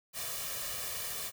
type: noise with comb filter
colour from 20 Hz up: white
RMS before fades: -38 dBFS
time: 0.13-1.32 s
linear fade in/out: 50 ms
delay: 1.7 ms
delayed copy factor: +0.7
effects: none